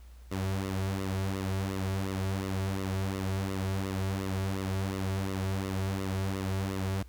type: tone with flanger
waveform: sawtooth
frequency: 96 Hz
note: G2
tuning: 36 cents flat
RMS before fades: -32 dBFS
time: 0.31-7.03 s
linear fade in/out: 10 ms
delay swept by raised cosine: 1.2 to 4 ms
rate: 2.8 Hz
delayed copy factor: -0.7
effects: added 60 Hz sine -47 dBFS peak until 7.08 s + pink hiss -63 dBFS RMS until 7.08 s